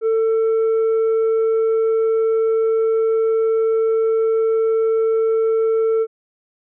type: tone with tanh clipping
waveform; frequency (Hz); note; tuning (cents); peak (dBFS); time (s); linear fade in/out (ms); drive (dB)
sine; 446.8; A4; +27; -15; 0.01-6.07; 50; 3
effects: none